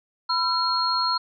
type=tone cluster; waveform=sine; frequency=996 / 1352 / 4272 Hz; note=B5 / E6 / C8; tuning=+14 / +43 / +35 cents; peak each=-25 / -26 / -24 dBFS; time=0.29-1.18 s; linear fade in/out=10 ms; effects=none